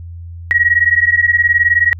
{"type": "beating tone pair", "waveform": "sine", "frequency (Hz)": [1894, 1913], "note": ["A#6", "A#6"], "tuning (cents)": [27, 44], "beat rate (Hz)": 19, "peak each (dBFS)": -12, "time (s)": [0.51, 1.93], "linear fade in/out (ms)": 0, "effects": ["added 85 Hz sine -27 dBFS peak until 1.99 s"]}